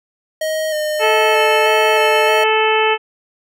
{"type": "tone with vibrato", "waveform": "square", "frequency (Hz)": 619, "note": "D#5", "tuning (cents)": -9, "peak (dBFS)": -18, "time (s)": [0.41, 2.44], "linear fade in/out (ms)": 5, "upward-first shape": "square", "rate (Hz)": 1.6, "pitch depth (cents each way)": 26}
{"type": "harmonic tone", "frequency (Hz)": 436.7, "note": "A4", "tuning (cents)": -13, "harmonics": [1, 2, 3, 4, 5, 6, 7], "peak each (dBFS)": [-16, -17, -22, -23, -23, -20, -23], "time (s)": [0.99, 2.98], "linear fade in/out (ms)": 50}
{"effects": []}